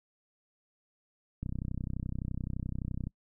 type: click train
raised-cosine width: 5 ms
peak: -23 dBFS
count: 53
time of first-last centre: 1.43-3.07 s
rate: 31.7 Hz
effects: noise-tail reverb RT60 0.1 s tail -25 dB re dry